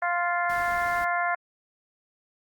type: harmonic tone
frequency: 349.2 Hz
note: F4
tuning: in tune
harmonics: 2 / 3 / 4 / 5 / 6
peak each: -27 / -30 / -30 / -31 / -34 dBFS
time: 0.02-1.35 s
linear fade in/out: 5 ms
type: noise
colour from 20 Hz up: pink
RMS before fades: -43 dBFS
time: 0.49-1.05 s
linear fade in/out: 10 ms
effects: Opus 32 kbps